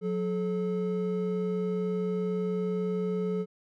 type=tone pair together; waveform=triangle; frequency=181.6 / 431.1 Hz; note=F#3 / A4; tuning=-32 / -35 cents; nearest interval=octave + minor third; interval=1497 cents; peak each=-28 dBFS; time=0.01-3.46 s; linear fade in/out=50 ms; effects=none